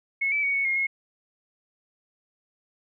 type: tone with pitch steps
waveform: sine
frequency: 2189 / 2308 / 2239 / 2215 / 2141 / 2166 Hz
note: C#7 / D7 / C#7 / C#7 / C7 / C#7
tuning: -22 / -31 / +17 / -2 / +39 / -41 cents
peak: -22 dBFS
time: 0.21-0.87 s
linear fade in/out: 10 ms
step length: 110 ms
effects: none